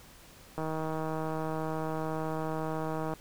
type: click train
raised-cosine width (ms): 1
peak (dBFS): -21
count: 405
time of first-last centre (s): 0.58-3.137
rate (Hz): 158
effects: pink hiss -54 dBFS RMS until 3.2 s